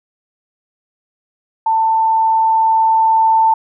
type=tone with level ramp; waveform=sine; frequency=891 Hz; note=A5; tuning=22 cents sharp; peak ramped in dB=-11 to -8 dBFS; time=1.66-3.54 s; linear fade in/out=5 ms; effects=none